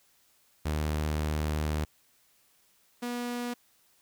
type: tone pair in turn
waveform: sawtooth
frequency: 76.3 / 242.2 Hz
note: D#2 / B3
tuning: -33 / -34 cents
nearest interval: octave + minor sixth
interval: 1999 cents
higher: second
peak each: -24 / -28 dBFS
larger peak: first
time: 0.65-1.85 / 3.02-3.54 s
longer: first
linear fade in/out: 10 ms
effects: white hiss -66 dBFS RMS until 4.01 s